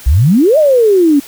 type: exponential two-way sweep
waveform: sine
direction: up then down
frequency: 58.27 to 642 to 272.3 Hz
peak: -5 dBFS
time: 0.06-1.2 s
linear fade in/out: 10 ms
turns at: 0.58 s
effects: white hiss -34 dBFS RMS until 1.27 s

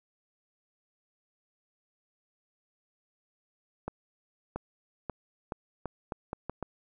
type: accelerating click train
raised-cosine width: 1 ms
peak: -20 dBFS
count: 9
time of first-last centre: 3.88-6.627 s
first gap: 680 ms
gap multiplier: 0.79
effects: none

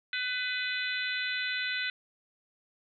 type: harmonic tone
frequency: 501 Hz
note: B4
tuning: 25 cents sharp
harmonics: 3 / 4 / 5 / 6 / 7 / 8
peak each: -34 / -36 / -37 / -43 / -39 / -39 dBFS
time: 0.13-1.9 s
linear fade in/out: 2 ms
effects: none

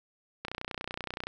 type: click train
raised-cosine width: 0.3 ms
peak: -19 dBFS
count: 26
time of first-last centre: 0.45-1.27 s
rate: 30.5 Hz
effects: none

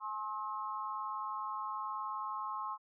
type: tone with amplitude modulation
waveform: sine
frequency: 1067 Hz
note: C6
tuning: 34 cents sharp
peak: -32 dBFS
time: 0-2.78 s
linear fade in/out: 50 ms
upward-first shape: sine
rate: 219 Hz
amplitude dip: 100%
effects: none

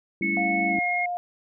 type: chord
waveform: sine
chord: A dominant seventh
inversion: third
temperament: equal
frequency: 196 / 220 / 277.2 / 329.6 Hz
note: G3 / A3 / C#4 / E4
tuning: 0 / 0 / 0 / 0 cents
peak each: -30 / -35 / -33 / -30 dBFS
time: 0.21-0.79 s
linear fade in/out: 2 ms
type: tone with pitch glide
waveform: sine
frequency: 2200 to 2146 Hz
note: C#7 to C7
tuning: -14 to +43 cents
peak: -24 dBFS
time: 0.22-1.06 s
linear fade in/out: 5 ms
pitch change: -43 cents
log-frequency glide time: 0.67-0.79 s
type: tone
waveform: sine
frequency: 709 Hz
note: F5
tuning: 26 cents sharp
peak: -26 dBFS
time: 0.37-1.17 s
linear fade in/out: 0 ms
effects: none

